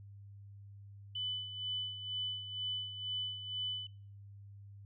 sine tone with tremolo, 3000 Hz, F#7, 23 cents sharp, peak -34 dBFS, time 1.15-3.87 s, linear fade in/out 5 ms, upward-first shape sine, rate 2.1 Hz, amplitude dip 65%, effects noise-tail reverb RT60 0.4 s tail -23 dB re dry + added 100 Hz sine -50 dBFS peak until 4.85 s

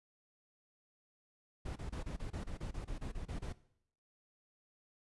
brown noise bursts, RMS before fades -41 dBFS, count 14, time 1.65-3.528 s, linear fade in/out 10 ms, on 110 ms, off 26 ms, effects noise-tail reverb RT60 0.7 s tail -18 dB re dry + resampled to 24000 Hz

